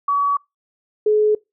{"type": "tone pair in turn", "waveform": "sine", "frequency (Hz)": [1135, 425.1], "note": ["C#6", "G#4"], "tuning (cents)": [41, 40], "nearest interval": "octave + perfect fourth", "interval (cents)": 1701, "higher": "first", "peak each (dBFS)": [-15, -12], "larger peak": "second", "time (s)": [[0.08, 0.37], [1.06, 1.35]], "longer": "neither", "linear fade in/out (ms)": 5, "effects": ["noise-tail reverb RT60 0.2 s tail -23 dB re dry"]}